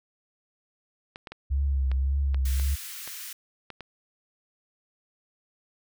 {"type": "clicks", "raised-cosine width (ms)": 0.3, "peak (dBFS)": -23, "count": 9, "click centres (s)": [1.159, 1.272, 1.32, 1.916, 2.345, 2.598, 3.076, 3.703, 3.807]}
{"type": "tone with vibrato", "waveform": "sine", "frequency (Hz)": 67.7, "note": "C#2", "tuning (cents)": -40, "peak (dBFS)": -22, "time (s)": [1.5, 2.76], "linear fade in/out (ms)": 20, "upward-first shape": "triangle", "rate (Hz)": 1.8, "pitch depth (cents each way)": 68}
{"type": "high-pass noise", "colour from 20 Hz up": "white", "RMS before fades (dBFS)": -39, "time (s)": [2.45, 3.33], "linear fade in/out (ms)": 5, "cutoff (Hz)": 1400, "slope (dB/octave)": 24}
{"effects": []}